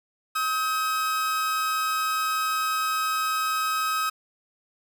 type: tone pair together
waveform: 40% pulse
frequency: 1274.2 / 1568 Hz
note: D#6 / G6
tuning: +41 / 0 cents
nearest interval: major third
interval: 359 cents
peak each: -23 / -33 dBFS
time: 0.35-4.1 s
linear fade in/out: 10 ms
effects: none